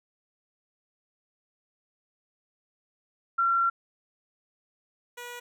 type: tone pair in turn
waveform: sine / 10% pulse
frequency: 1366 / 484.4 Hz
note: F6 / B4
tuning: -39 / -34 cents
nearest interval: octave + tritone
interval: 1795 cents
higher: first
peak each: -21 / -30 dBFS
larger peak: first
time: 3.38-3.7 / 5.17-5.4 s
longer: first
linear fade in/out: 10 ms
effects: none